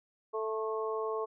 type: harmonic tone with a mistuned harmonic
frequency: 220 Hz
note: A3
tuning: in tune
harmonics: 2 / 3 / 4 / 5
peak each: -33 / -41 / -43 / -38 dBFS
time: 0.33-1.26 s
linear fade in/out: 20 ms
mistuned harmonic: 5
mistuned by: -18 cents
effects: none